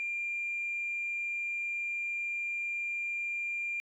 sine tone, 2391 Hz, D7, 30 cents sharp, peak -31 dBFS, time 0-3.8 s, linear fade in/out 0 ms, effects tanh soft clip ceiling -27 dBFS

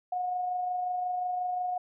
sine tone with amplitude modulation, 725 Hz, F#5, 35 cents flat, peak -27 dBFS, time 0.12-1.78 s, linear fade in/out 5 ms, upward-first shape sine, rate 25.6 Hz, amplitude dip 30%, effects none

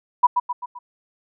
sine tone with echo, 981 Hz, B5, 12 cents flat, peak -9 dBFS, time 0.23-0.27 s, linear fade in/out 10 ms, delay 130 ms, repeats 4, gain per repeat -6 dB, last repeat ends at 0.79 s, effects none

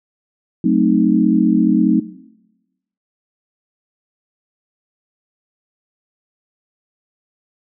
sine chord, F# diminished seventh, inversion none, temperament equal, 185 / 220 / 261.6 / 311.1 Hz, F#3 / A3 / C4 / Eb4, 0 / 0 / 0 / 0 cents, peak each -17 dBFS, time 0.64-2 s, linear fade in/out 5 ms, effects noise-tail reverb RT60 1.0 s tail -18 dB re dry

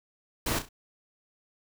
pink noise with echo, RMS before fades -29 dBFS, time 0.46-0.59 s, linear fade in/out 5 ms, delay 33 ms, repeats 3, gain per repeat -9 dB, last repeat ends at 0.689 s, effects none

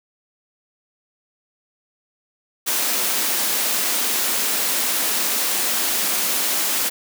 white high-pass noise, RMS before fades -21 dBFS, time 2.66-6.9 s, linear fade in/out 20 ms, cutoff 190 Hz, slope 48 dB/octave, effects none

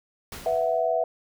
pink noise with exponential decay, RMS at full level -36 dBFS, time 0.32-1.01 s, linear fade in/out 2 ms, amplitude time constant 150 ms
sine chord, B suspended fourth, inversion none, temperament equal, 493.9 / 659.3 / 740 Hz, B4 / E5 / F#5, 0 / 0 / 0 cents, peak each -28 / -23 / -28 dBFS, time 0.46-1.04 s, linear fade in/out 2 ms
effects none

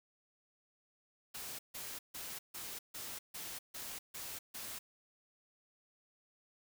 white noise bursts, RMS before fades -45 dBFS, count 9, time 1.34-4.79 s, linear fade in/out 10 ms, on 250 ms, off 150 ms, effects none

